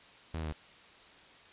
sawtooth tone with pitch steps, 81 / 79.24 / 77.52 Hz, E2 / D#2 / D#2, -30 / +32 / -6 cents, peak -31 dBFS, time 0.34-0.523 s, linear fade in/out 0 ms, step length 61 ms, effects white hiss -56 dBFS RMS until 1.52 s + resampled to 8000 Hz

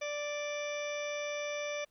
harmonic tone, 587.3 Hz, D5, in tune, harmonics 1 / 2 / 3 / 4 / 5 / 6 / 8 / 9 / 10, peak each -36 / -47 / -48 / -41 / -53 / -48 / -59 / -56 / -49 dBFS, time 0.01-1.85 s, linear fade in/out 10 ms, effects pink hiss -74 dBFS RMS until 1.9 s

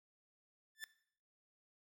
sawtooth tone with exponential growth, 1760 Hz, A6, in tune, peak -37 dBFS, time 0.75-0.84 s, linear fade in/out 0 ms, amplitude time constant 18 ms, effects noise-tail reverb RT60 0.6 s tail -17 dB re dry

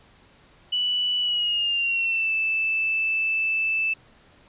sine tone with pitch glide, 2960 to 2637 Hz, F#7 to E7, 0 to 0 cents, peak -21 dBFS, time 0.72-3.94 s, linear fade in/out 10 ms, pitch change -200 cents, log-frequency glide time 1.2-2.32 s, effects pink hiss -55 dBFS RMS until 4.48 s + resampled to 8000 Hz

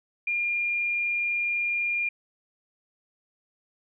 sine tone, 2408 Hz, D7, 43 cents sharp, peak -24 dBFS, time 0.27-2.09 s, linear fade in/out 5 ms, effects none

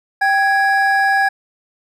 triangle tone pair together, 784 / 1661.2 Hz, G5 / G#6, 0 / 0 cents, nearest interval octave + minor second, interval 1300 cents, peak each -13 dBFS, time 0.21-1.29 s, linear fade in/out 10 ms, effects none

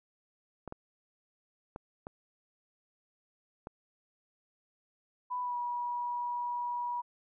clicks, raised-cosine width 1 ms, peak -27 dBFS, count 5, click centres 0.677 / 0.724 / 1.761 / 2.069 / 3.671 s
sine tone with pitch glide, 992 to 967.1 Hz, B5 to B5, +7 to -37 cents, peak -32 dBFS, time 5.3-7.02 s, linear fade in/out 20 ms, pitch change -44 cents, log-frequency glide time 5.41-5.57 s
effects none

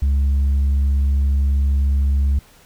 sine tone, 69.3 Hz, C#2, in tune, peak -11 dBFS, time 0.02-2.39 s, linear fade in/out 5 ms, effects tanh soft clip ceiling -13 dBFS + pink hiss -50 dBFS RMS until 2.65 s

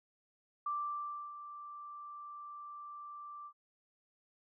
sine tone with ADSR envelope, 1174.7 Hz, D6, in tune, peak -33 dBFS, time 0.66-3.53 s, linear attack 5 ms, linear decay 660 ms, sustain -12 dB, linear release 69 ms, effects none

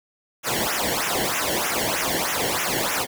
pink noise with flanger, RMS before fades -24 dBFS, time 0.43-3.07 s, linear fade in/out 50 ms, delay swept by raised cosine 0.22 to 0.83 ms, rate 3.2 Hz, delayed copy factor -1, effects none

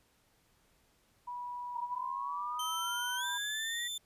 sine tone, 976 Hz, B5, 21 cents flat, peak -38 dBFS, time 1.27-3.38 s, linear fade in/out 10 ms
sine exponential sweep, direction up, 932.3 to 1942 Hz, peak -37 dBFS, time 1.75-3.88 s, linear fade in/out 10 ms
sawtooth tone with pitch glide, 3100 to 3540 Hz, G7 to A7, -20 to +10 cents, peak -34 dBFS, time 2.59-3.98 s, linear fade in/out 5 ms, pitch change +230 cents, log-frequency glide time 3.16-3.25 s
effects pink hiss -70 dBFS RMS until 4.05 s + resampled to 32000 Hz

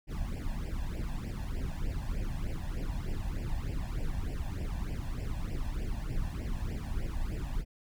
brown noise with flanger, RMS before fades -34 dBFS, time 0.07-7.65 s, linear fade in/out 50 ms, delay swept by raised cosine 0.38 to 1.19 ms, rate 3.3 Hz, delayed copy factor +0.95, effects none

